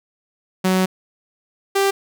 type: tone pair in turn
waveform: sawtooth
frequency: 186.6 / 393.3 Hz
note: F#3 / G4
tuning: +15 / +6 cents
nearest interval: octave + minor second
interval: 1291 cents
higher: second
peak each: -11 dBFS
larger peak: neither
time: 0.64-0.86 / 1.75-1.91 s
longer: first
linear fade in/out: 10 ms
effects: none